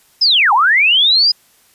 sine linear two-way sweep, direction down then up, 5274 to 784 to 5010 Hz, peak -8 dBFS, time 0.21-1.32 s, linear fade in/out 10 ms, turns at 0.53 s, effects white hiss -52 dBFS RMS until 1.74 s + resampled to 32000 Hz

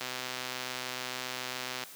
click train, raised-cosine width 0.2 ms, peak -18 dBFS, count 233, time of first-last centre 0.01-1.837 s, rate 127 Hz, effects white hiss -49 dBFS RMS until 1.95 s + high-pass 150 Hz 12 dB/octave

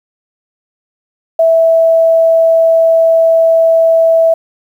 sine tone, 656 Hz, E5, 9 cents flat, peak -5 dBFS, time 1.39-4.34 s, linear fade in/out 5 ms, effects 7-bit

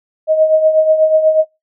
sine tone with tremolo, 628 Hz, D#5, 16 cents sharp, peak -5 dBFS, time 0.27-1.45 s, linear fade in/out 50 ms, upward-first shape triangle, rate 8.2 Hz, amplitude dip 70%, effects noise-tail reverb RT60 0.2 s tail -21 dB re dry

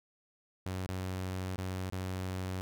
sawtooth tone with dropouts, 93.1 Hz, F#2, 11 cents sharp, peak -31 dBFS, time 0.66-2.61 s, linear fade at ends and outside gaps 0 ms, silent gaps 0.864-0.89 / 1.56-1.581 / 1.899-1.924 s, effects none

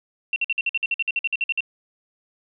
sine tone bursts, 2721 Hz, F7, 46 cents flat, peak -19 dBFS, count 16, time 0.33-1.606 s, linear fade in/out 2 ms, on 31 ms, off 52 ms, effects none

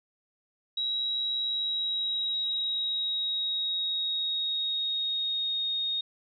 sine tone with pitch glide, 3858 to 3718 Hz, B7 to A#7, -41 to -5 cents, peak -27 dBFS, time 0.77-6.01 s, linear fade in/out 5 ms, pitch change -64 cents, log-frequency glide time 1.4-5.66 s, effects none

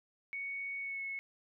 sine tone with pitch glide, 2226 to 2193 Hz, C#7 to C#7, +7 to -19 cents, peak -37 dBFS, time 0.33-1.19 s, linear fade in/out 0 ms, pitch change -26 cents, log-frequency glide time 0.8-1.02 s, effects none

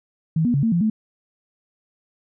sine tone with pitch steps, 160.2 / 241.4 / 140.6 / 226.3 / 171.6 / 217.8 Hz, E3 / B3 / C#3 / A3 / F3 / A3, -49 / -39 / +25 / +49 / -30 / -17 cents, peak -16 dBFS, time 0.36-0.9 s, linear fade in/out 5 ms, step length 90 ms, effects none

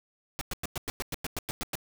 pink noise bursts, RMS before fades -33 dBFS, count 12, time 0.39-1.754 s, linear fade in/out 0 ms, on 22 ms, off 100 ms, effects none

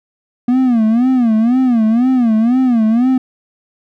triangle tone with vibrato, 238.2 Hz, A#3, 38 cents sharp, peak -7 dBFS, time 0.48-3.18 s, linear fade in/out 5 ms, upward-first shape sine, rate 2 Hz, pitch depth 160 cents each way, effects none

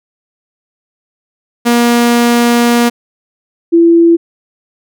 sawtooth / sine tone pair in turn, 237.9 / 336.4 Hz, A#3 / E4, +35 / +35 cents, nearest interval tritone, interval 600 cents, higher second, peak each -3 dBFS, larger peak neither, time 1.65-2.9 / 3.72-4.17 s, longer first, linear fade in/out 20 ms, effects none

